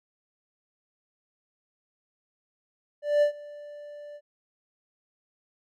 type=tone with ADSR envelope; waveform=triangle; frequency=587.3 Hz; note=D5; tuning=in tune; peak=-15 dBFS; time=3.02-4.21 s; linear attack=200 ms; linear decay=100 ms; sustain=-23 dB; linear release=53 ms; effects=none